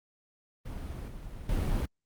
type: noise with level steps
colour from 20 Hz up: brown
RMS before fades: -38 / -42 / -29 dBFS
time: 0.65-1.86 s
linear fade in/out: 10 ms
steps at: 1.08 / 1.49 s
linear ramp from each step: 2 ms
effects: Opus 32 kbps